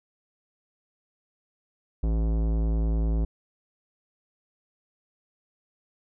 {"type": "tone with tanh clipping", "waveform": "sine", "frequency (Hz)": 55, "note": "A1", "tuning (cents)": 0, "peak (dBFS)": -24, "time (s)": [2.03, 3.25], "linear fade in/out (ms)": 5, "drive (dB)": 18, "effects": []}